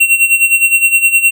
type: tone with tremolo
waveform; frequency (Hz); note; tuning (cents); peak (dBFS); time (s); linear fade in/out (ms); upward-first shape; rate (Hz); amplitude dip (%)
square; 2730; F7; -40; -5; 0-1.31; 10; sine; 9.7; 75
effects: none